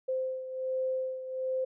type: beating tone pair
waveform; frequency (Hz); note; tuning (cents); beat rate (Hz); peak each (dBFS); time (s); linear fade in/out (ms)
sine; 519 / 520.3; C5 / C5; -14 / -10; 1.3; -31 / -37; 0.08-1.65; 10
effects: none